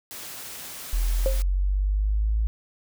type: noise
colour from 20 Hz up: white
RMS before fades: -38 dBFS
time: 0.11-1.42 s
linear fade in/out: 0 ms
type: linear sweep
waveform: sine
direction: up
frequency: 41.2 to 55 Hz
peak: -20 dBFS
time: 0.93-2.47 s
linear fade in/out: 0 ms
type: tone with exponential decay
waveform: sine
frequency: 533 Hz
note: C5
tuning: 32 cents sharp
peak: -19 dBFS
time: 1.26-1.43 s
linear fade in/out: 0 ms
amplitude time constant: 36 ms
effects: none